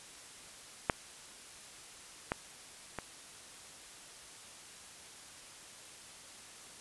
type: clicks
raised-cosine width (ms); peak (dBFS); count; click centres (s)
0.5; -11 / -16 / -22; 3; 0.898 / 2.319 / 2.987
effects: white hiss -52 dBFS RMS until 6.8 s + resampled to 24000 Hz